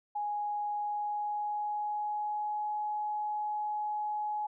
sine tone with pitch glide, 830.6 to 842.2 Hz, G#5 to G#5, 0 to +24 cents, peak -31 dBFS, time 0.15-4.47 s, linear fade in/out 10 ms, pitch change +24 cents, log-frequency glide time 0.7-2.72 s, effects none

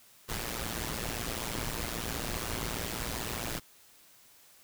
pink noise with amplitude modulation, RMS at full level -32 dBFS, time 0.28-3.6 s, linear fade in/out 20 ms, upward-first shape sine, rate 115 Hz, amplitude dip 85%, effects white hiss -59 dBFS RMS until 4.63 s

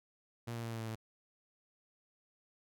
sawtooth tone with pitch steps, 117.7 / 116.35 / 115.01 / 113.69 / 112.38 / 111.09 Hz, A#2 / A#2 / A#2 / A#2 / A2 / A2, +17 / -3 / -23 / -43 / +37 / +17 cents, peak -35 dBFS, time 0.47-0.956 s, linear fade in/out 10 ms, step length 81 ms, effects none

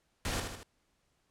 pink noise with echo, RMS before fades -34 dBFS, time 0.25-0.4 s, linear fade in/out 0 ms, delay 77 ms, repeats 3, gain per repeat -5 dB, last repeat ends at 0.631 s, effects pink hiss -75 dBFS RMS until 1.3 s + low-pass 10000 Hz 12 dB/octave

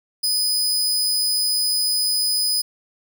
sawtooth tone with amplitude modulation, 4997 Hz, D#8, 7 cents sharp, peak -14 dBFS, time 0.23-2.62 s, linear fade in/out 10 ms, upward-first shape sine, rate 291 Hz, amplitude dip 30%, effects none

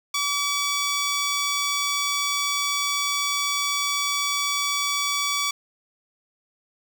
10% pulse tone, 1144 Hz, D6, 46 cents flat, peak -14 dBFS, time 0.14-5.51 s, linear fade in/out 5 ms, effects none

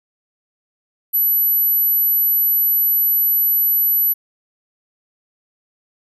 sine tone, 11840 Hz, F#9, in tune, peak -13 dBFS, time 1.13-4.14 s, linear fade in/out 20 ms, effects none

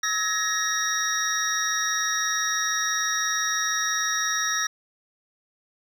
triangle tone cluster, 1294 / 1691 / 1868 / 3770 / 5670 Hz, E6 / G#6 / A#6 / A#7 / F8, -32 / +31 / +3 / +19 / +25 cents, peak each -28 / -29 / -28 / -30 / -26 dBFS, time 0.03-4.67 s, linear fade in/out 5 ms, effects none

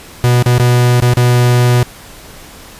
45% pulse tone with dropouts, 122.6 Hz, B2, 12 cents flat, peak -7 dBFS, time 0.24-1.83 s, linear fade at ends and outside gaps 0 ms, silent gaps 0.425-0.461 / 0.582-0.598 / 1.001-1.023 / 1.137-1.171 s, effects pink hiss -35 dBFS RMS until 2.79 s + resampled to 32000 Hz

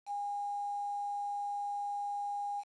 sine tone with quantisation, 814 Hz, G#5, 35 cents flat, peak -34 dBFS, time 0.06-2.64 s, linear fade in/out 50 ms, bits 9, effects resampled to 22050 Hz

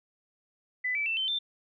sine tone with pitch steps, 2000 / 2311 / 2670 / 3084 / 3564 Hz, B6 / D7 / E7 / G7 / A7, +21 / -28 / +22 / -29 / +22 cents, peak -27 dBFS, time 0.84-1.39 s, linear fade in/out 10 ms, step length 110 ms, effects none

